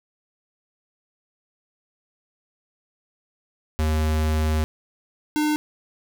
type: tone pair in turn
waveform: square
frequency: 77.78 / 302.1 Hz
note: D#2 / D4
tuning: 0 / +49 cents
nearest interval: octave + major seventh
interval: 2349 cents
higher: second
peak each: -20 dBFS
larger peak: neither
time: 3.79-4.64 / 5.36-5.56 s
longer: first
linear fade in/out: 0 ms
effects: none